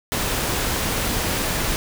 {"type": "noise", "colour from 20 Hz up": "pink", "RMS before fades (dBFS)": -23, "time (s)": [0.12, 1.76], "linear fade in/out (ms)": 0, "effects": []}